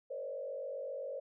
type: tone with frequency modulation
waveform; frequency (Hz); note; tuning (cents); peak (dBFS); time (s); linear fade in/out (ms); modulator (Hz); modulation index
sine; 547; C#5; -23; -38; 0.1-1.2; 10; 47.6; 1.2
effects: none